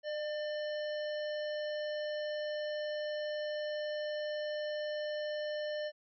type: harmonic tone with a mistuned harmonic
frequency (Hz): 602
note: D5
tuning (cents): +43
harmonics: 1 / 3 / 5 / 7 / 9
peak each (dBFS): -35 / -45 / -49 / -52 / -54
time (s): 0.03-5.92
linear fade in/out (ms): 50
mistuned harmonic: 3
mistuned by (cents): -17
effects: none